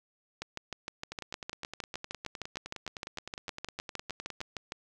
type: two click trains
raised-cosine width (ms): 0.2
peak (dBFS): -19 / -22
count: 29 / 33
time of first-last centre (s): 0.42-4.721 / 1.12-4.405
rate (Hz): 6.51 / 9.74
effects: none